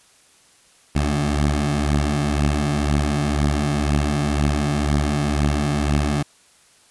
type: beating tone pair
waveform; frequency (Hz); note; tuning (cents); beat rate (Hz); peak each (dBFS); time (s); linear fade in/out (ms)
15% pulse; 71.4 / 73.4; D2 / D2; -48 / 0; 2; -17 / -13; 0.95-6.23; 10
effects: white hiss -54 dBFS RMS until 6.9 s + resampled to 24000 Hz